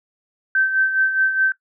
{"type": "tone with tremolo", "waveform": "sine", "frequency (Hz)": 1549, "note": "G6", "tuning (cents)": -21, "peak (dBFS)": -13, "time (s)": [0.55, 1.52], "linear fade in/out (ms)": 2, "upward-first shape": "sine", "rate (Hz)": 4.8, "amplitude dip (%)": 60, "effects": ["noise-tail reverb RT60 0.1 s tail -18 dB re dry"]}